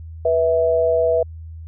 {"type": "tone pair together", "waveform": "sine", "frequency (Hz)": [489.5, 653.4], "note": ["B4", "E5"], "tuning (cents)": [-15, -15], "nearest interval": "perfect fourth", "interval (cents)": 500, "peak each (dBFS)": -17, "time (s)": [0.25, 1.23], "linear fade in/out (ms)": 5, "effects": ["added 81 Hz sine -32 dBFS peak until 1.67 s"]}